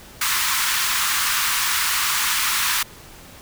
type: high-pass noise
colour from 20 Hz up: pink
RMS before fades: -21 dBFS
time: 0.21-2.83 s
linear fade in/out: 5 ms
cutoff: 1000 Hz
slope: 48 dB/octave
effects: pink hiss -43 dBFS RMS until 3.41 s